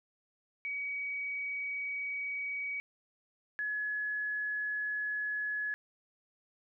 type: tone pair in turn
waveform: sine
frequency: 2264 / 1696.1 Hz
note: C#7 / G#6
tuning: +36 / +36 cents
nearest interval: perfect fourth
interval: 500 cents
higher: first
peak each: -34 / -32 dBFS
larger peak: second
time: 0.65-2.8 / 3.59-5.74 s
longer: neither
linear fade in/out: 0 ms
effects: none